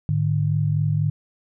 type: tone pair together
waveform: sine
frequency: 106.4 / 150.47 Hz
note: G#2 / D3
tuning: +42 / +42 cents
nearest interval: tritone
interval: 600 cents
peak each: -22 / -20 dBFS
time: 0.09-1.1 s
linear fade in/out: 0 ms
effects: none